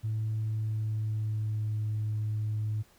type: tone with pitch glide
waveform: sine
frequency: 109.4 to 107.33 Hz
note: A2 to A2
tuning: -9 to -43 cents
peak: -27 dBFS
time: 0.03-2.83 s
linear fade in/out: 20 ms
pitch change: -34 cents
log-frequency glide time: 0.35-1.77 s
effects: tanh soft clip ceiling -25 dBFS + pink hiss -62 dBFS RMS until 2.98 s